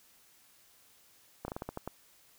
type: slowing click train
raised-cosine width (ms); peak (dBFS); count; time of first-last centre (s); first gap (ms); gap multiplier
1; -23; 8; 1.45-1.876; 31; 1.22
effects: white hiss -63 dBFS RMS until 2.38 s